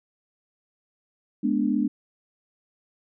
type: tone cluster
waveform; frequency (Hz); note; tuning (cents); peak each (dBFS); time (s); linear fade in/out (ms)
sine; 210.6 / 246 / 293.7; G#3 / B3 / D4; +24 / -7 / 0; -25; 1.43-1.88; 10
effects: none